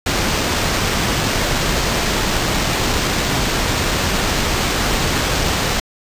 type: noise with sample-and-hold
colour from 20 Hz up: pink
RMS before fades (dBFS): -18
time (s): 0.06-5.8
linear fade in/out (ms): 5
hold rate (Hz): 11025
effects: resampled to 32000 Hz